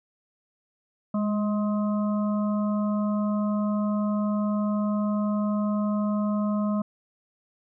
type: harmonic tone with a mistuned harmonic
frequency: 210.4 Hz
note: G#3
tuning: 23 cents sharp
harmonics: 1 / 3 / 5 / 6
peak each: -23 / -33 / -37 / -39 dBFS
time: 1.14-6.82 s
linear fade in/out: 5 ms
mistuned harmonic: 1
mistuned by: -27 cents
effects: none